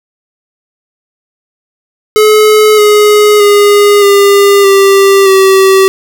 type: tone with pitch steps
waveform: square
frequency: 427.9 / 418.9 / 410 / 401.3 / 392.8 / 384.5 Hz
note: A4 / G#4 / G#4 / G4 / G4 / G4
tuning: -48 / +15 / -22 / +41 / +4 / -33 cents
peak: -3 dBFS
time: 2.16-5.88 s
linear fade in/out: 0 ms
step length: 620 ms
effects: 7-bit